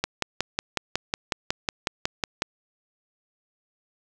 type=click train; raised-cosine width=0.2 ms; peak=-6 dBFS; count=14; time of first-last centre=0.04-2.421 s; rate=5.46 Hz; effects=none